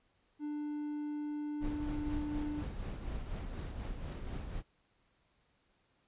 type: tone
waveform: triangle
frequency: 296.8 Hz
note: D4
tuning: 18 cents sharp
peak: -34 dBFS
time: 0.39-2.64 s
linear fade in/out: 50 ms
type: noise with tremolo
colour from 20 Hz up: brown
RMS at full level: -38 dBFS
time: 1.6-4.63 s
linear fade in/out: 50 ms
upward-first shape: triangle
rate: 4.1 Hz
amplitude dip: 50%
effects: pink hiss -74 dBFS RMS until 6.07 s + resampled to 8000 Hz